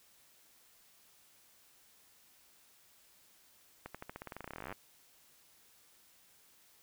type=accelerating click train; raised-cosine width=0.5 ms; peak=-28 dBFS; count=26; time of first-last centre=3.86-4.725 s; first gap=86 ms; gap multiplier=0.91; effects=white hiss -65 dBFS RMS until 6.82 s